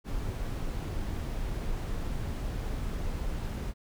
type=noise; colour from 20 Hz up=brown; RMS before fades=-33 dBFS; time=0.04-3.74 s; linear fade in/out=50 ms; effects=none